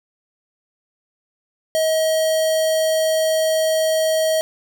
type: tone with notch filter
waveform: square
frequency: 636 Hz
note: D#5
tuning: 38 cents sharp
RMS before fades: -18 dBFS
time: 1.75-4.41 s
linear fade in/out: 0 ms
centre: 1600 Hz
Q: 1.3
effects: none